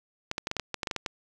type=clicks; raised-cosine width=0.2 ms; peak=-13 dBFS; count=12; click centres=0.314 / 0.381 / 0.471 / 0.514 / 0.567 / 0.597 / 0.743 / 0.832 / 0.872 / 0.912 / 0.963 / 1.062 s; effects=none